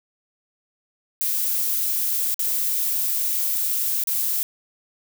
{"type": "noise with dropouts", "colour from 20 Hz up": "violet", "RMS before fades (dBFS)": -23, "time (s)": [1.21, 4.43], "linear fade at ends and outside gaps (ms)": 0, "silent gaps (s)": [[2.343, 2.393], [4.038, 4.072]], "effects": []}